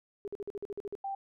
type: tone bursts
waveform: sine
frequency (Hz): 405.3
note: G#4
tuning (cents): -42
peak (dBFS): -35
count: 10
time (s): 0.25-0.952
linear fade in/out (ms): 0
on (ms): 27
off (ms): 48
type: tone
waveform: sine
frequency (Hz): 785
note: G5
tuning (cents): +2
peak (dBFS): -33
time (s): 1.04-1.15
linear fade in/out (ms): 5
effects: none